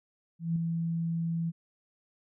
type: tone with ADSR envelope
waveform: sine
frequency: 166.3 Hz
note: E3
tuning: 16 cents sharp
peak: -24 dBFS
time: 0.39-1.52 s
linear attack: 170 ms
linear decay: 3 ms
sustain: -4 dB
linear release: 33 ms
effects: none

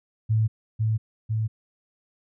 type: tone with echo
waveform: sine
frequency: 110 Hz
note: A2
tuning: in tune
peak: -18 dBFS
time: 0.29-0.48 s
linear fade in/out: 20 ms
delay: 500 ms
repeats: 2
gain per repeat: -2 dB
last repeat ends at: 1.48 s
effects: none

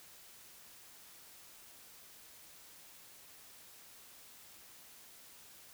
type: silence
effects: white hiss -57 dBFS RMS until 5.73 s

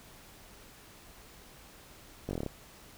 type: slowing click train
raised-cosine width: 2 ms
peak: -21 dBFS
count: 8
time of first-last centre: 2.29-2.463 s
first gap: 20 ms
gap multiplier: 1.07
effects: pink hiss -54 dBFS RMS until 2.97 s

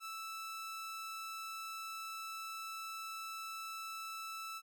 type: tone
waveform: sawtooth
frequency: 1318.5 Hz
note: E6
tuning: in tune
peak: -39 dBFS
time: 0-4.62 s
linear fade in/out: 50 ms
effects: none

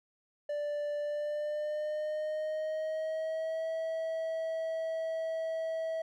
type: tone with pitch glide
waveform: triangle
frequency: 587.3 to 647.9 Hz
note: D5 to E5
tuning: 0 to -30 cents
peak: -30 dBFS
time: 0.49-6.02 s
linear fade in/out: 5 ms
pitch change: +170 cents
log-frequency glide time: 0.99-3.68 s
effects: none

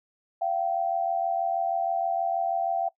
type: tone pair together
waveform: sine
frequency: 684.7 / 771 Hz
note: F5 / G5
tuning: -34 / -29 cents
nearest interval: major second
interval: 205 cents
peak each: -27 dBFS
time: 0.41-2.89 s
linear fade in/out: 10 ms
effects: noise-tail reverb RT60 0.1 s tail -20 dB re dry

